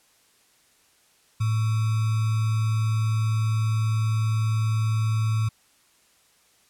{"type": "tone with sample-and-hold", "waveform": "sine", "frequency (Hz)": 110, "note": "A2", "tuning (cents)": 0, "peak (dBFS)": -20, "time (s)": [1.4, 5.49], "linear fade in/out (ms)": 10, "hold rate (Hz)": 1225, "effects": ["white hiss -61 dBFS RMS until 6.69 s", "low-pass 11000 Hz 12 dB/octave"]}